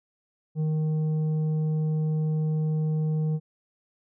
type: tone with tanh clipping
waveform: sine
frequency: 155.56 Hz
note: D#3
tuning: in tune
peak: -24 dBFS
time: 0.55-3.4 s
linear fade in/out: 50 ms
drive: 6 dB
effects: none